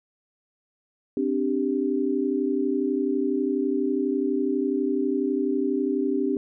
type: chord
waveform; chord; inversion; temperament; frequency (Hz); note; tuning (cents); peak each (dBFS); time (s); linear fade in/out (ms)
sine; C suspended second; none; equal; 261.6 / 293.7 / 392; C4 / D4 / G4; 0 / 0 / 0; -26; 1.17-6.37; 2
effects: none